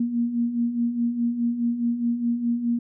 sine beating tone pair, 233.1 / 237.9 Hz, A#3 / A#3, 0 / +35 cents, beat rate 4.8 Hz, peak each -29 / -22 dBFS, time 0-2.79 s, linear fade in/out 5 ms, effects none

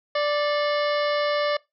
harmonic tone with a mistuned harmonic, 587.3 Hz, D5, in tune, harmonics 1 / 2 / 3 / 4 / 5 / 6 / 7 / 8 / 9, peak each -22 / -28 / -32 / -34 / -36 / -38 / -39 / -40 / -41 dBFS, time 0.15-1.57 s, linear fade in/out 5 ms, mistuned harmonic 4, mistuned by -140 cents, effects noise-tail reverb RT60 0.2 s tail -23 dB re dry

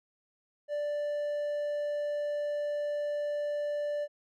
triangle tone, 587.3 Hz, D5, in tune, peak -28 dBFS, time 0.68-4.08 s, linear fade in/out 50 ms, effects none

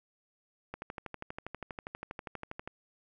click train, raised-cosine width 0.5 ms, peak -24 dBFS, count 25, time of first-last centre 0.74-2.675 s, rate 12.4 Hz, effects none

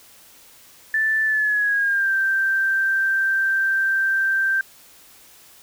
sine tone with pitch glide, 1760 to 1568 Hz, A6 to G6, 0 to 0 cents, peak -17 dBFS, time 0.94-4.61 s, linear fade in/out 2 ms, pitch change -200 cents, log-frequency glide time 1.24-2.13 s, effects white hiss -49 dBFS RMS until 5.62 s

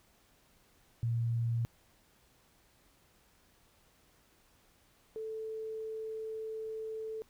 sine tone pair in turn, 116.54 / 440 Hz, A#2 / A4, 0 / 0 cents, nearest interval octave + major seventh, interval 2300 cents, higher second, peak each -29 / -37 dBFS, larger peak first, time 1.03-1.65 / 5.16-7.22 s, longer second, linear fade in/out 0 ms, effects pink hiss -67 dBFS RMS until 7.29 s

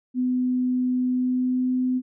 sine tone with pitch glide, 251.9 to 254.1 Hz, B3 to B3, +34 to +49 cents, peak -20 dBFS, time 0.14-2.02 s, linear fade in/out 50 ms, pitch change +15 cents, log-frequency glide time 1.08-1.72 s, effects none

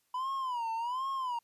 triangle tone with vibrato, 987.8 Hz, B5, in tune, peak -30 dBFS, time 0.14-1.39 s, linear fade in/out 5 ms, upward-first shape sine, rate 1.3 Hz, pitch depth 160 cents each way, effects white hiss -75 dBFS RMS until 1.43 s + resampled to 32000 Hz

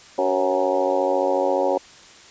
harmonic tone with a mistuned harmonic, 94.3 Hz, F#2, 33 cents sharp, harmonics 3 / 4 / 5 / 6 / 7 / 8 / 9 / 10, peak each -29 / -25 / -29 / -21 / -31 / -27 / -28 / -30 dBFS, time 0.18-1.78 s, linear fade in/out 5 ms, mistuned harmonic 6, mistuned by -51 cents, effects white hiss -46 dBFS RMS until 2.3 s + resampled to 16000 Hz

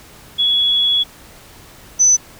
sine tone pair in turn, 3372 / 6026 Hz, G#7 / F#8, +26 / +31 cents, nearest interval minor seventh, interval 1005 cents, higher second, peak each -12 / -8 dBFS, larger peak second, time 0.38-1.04 / 1.99-2.17 s, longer first, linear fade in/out 20 ms, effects pink hiss -42 dBFS RMS until 2.39 s

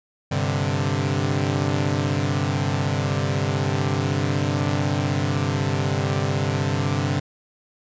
sawtooth chord, G suspended fourth, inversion none, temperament equal, 98 / 130.81 / 146.83 Hz, G2 / C3 / D3, 0 / 0 / 0 cents, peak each -21 dBFS, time 0.31-7.2 s, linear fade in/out 10 ms, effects resampled to 16000 Hz

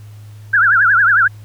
sine tone with vibrato, 1507 Hz, F#6, 31 cents sharp, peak -8 dBFS, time 0.53-1.28 s, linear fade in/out 10 ms, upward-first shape triangle, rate 11 Hz, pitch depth 230 cents each way, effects added 105 Hz sine -33 dBFS peak until 1.44 s + pink hiss -50 dBFS RMS until 1.44 s

